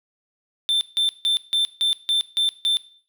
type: tone bursts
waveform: triangle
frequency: 3558 Hz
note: A7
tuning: 19 cents sharp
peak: -16 dBFS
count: 8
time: 0.69-2.77 s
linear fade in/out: 0 ms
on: 120 ms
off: 160 ms
effects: noise-tail reverb RT60 0.5 s tail -17 dB re dry